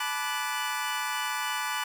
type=chord; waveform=25% pulse; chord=B minor seventh; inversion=third; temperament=equal with one note detuned; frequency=863.4 / 987.8 / 1174.7 / 1480 Hz; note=A5 / B5 / D6 / F#6; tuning=-33 / 0 / 0 / 0 cents; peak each=-31 dBFS; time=0-1.84 s; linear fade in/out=5 ms; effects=none